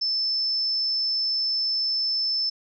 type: tone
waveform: sine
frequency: 5274 Hz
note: E8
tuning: in tune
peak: -22 dBFS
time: 0.01-2.5 s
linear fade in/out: 10 ms
effects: none